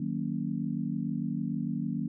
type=chord; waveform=sine; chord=D# minor seventh; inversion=none; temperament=just; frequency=155.56 / 186.68 / 233.3 / 280 Hz; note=D#3 / F#3 / A#3 / C#4; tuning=0 / +16 / +2 / +18 cents; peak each=-35 / -35 / -33 / -37 dBFS; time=0-2.08 s; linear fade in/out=5 ms; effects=none